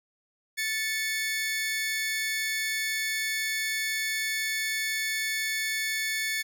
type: tone pair together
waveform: sawtooth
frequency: 1758 / 2210 Hz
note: A6 / C#7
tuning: -2 / -6 cents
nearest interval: major third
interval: 396 cents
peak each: -27 dBFS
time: 0.57-6.43 s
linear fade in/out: 20 ms
effects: none